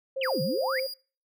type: tone with vibrato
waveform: sine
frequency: 526 Hz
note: C5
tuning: 9 cents sharp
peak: -28 dBFS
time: 0.16-0.87 s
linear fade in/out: 10 ms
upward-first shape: sine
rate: 7.6 Hz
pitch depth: 32 cents each way
type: exponential two-way sweep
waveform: sine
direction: down then up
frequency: 3262 to 137.4 to 2380 Hz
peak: -28 dBFS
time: 0.21-0.8 s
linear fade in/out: 5 ms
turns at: 0.42 s
type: tone with tremolo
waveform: 45% pulse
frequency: 4842 Hz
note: D#8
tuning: 48 cents flat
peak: -33 dBFS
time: 0.23-0.94 s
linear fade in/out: 5 ms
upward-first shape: sine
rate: 2.1 Hz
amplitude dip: 40%
effects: noise-tail reverb RT60 0.4 s tail -26 dB re dry